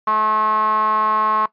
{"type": "tone with band-pass filter", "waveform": "sawtooth", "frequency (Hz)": 215.5, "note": "A3", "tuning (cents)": -36, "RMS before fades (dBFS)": -18, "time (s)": [0.07, 1.46], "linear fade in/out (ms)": 5, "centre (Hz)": 1100, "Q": 8.9, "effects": ["noise-tail reverb RT60 0.1 s tail -17 dB re dry", "resampled to 11025 Hz"]}